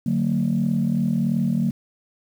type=chord; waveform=sine; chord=D augmented; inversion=none; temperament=equal with one note detuned; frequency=146.83 / 185 / 227.9 Hz; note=D3 / F#3 / A#3; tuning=0 / 0 / -39 cents; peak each=-24 / -22 / -21 dBFS; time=0.06-1.71 s; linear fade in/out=5 ms; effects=tanh soft clip ceiling -12 dBFS + 8-bit